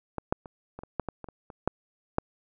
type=clicks; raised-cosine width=1 ms; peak=-17 / -10 / -28 / -26 / -26 / -13 / -18 / -25 / -28 / -29 / -10 / -9 dBFS; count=12; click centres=0.183 / 0.325 / 0.458 / 0.79 / 0.835 / 0.997 / 1.087 / 1.243 / 1.287 / 1.502 / 1.676 / 2.184 s; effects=none